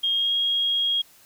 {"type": "tone with pitch glide", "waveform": "sine", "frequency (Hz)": [3241, 3275], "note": ["G#7", "G#7"], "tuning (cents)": [-43, -25], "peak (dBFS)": -20, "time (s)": [0.03, 1.02], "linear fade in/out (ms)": 10, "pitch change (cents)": 18, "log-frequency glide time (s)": [0.13, 0.34], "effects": ["white hiss -54 dBFS RMS until 1.25 s"]}